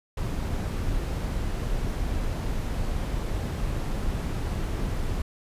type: noise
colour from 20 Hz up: brown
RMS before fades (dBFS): -28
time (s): 0.17-5.22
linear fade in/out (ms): 5
effects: resampled to 32000 Hz